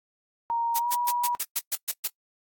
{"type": "tone with pitch glide", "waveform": "sine", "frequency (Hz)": [932.3, 965.7], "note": ["A#5", "B5"], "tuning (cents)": [0, -39], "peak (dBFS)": -24, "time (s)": [0.5, 1.35], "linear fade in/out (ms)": 0, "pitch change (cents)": 61, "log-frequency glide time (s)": [0.78, 0.89]}
{"type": "noise bursts", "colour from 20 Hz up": "blue", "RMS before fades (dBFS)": -26, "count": 9, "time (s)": [0.75, 2.079], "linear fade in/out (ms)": 10, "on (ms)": 41, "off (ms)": 120}
{"effects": ["noise-tail reverb RT60 0.1 s tail -23 dB re dry", "AAC 64 kbps"]}